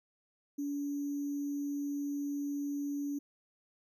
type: tone with sample-and-hold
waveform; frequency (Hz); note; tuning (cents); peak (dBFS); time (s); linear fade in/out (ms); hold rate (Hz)
sine; 286.1; D4; -45; -33; 0.58-3.19; 10; 6300
effects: none